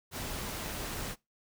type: noise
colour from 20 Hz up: pink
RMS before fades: -38 dBFS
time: 0.11-1.16 s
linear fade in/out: 50 ms
effects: noise-tail reverb RT60 0.2 s tail -21 dB re dry